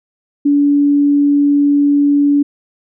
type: tone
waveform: sine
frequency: 286.9 Hz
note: D4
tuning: 40 cents flat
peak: -8 dBFS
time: 0.45-2.43 s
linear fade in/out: 10 ms
effects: none